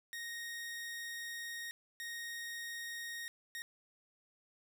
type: tone bursts at uneven times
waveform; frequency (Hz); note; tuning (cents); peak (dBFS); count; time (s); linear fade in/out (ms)
sawtooth; 1864.7; A#6; 0; -38; 3; 0.13-1.71 / 2-3.28 / 3.55-3.62; 0
effects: none